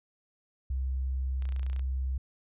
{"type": "tone", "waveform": "sine", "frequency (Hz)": 65.41, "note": "C2", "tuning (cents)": 0, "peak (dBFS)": -28, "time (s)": [0.7, 2.18], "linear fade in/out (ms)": 5}
{"type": "clicks", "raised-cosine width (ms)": 0.2, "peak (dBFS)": -31, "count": 12, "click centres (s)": [1.423, 1.454, 1.49, 1.523, 1.563, 1.595, 1.631, 1.665, 1.699, 1.731, 1.763, 1.794]}
{"effects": ["resampled to 8000 Hz"]}